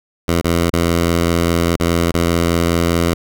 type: tone with dropouts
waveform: 10% pulse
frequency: 84.9 Hz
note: F2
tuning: 48 cents flat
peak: -5 dBFS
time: 0.28-3.14 s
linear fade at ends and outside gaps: 5 ms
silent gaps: 0.413-0.444 / 0.702-0.732 / 1.764-1.799 / 2.118-2.141 s
effects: none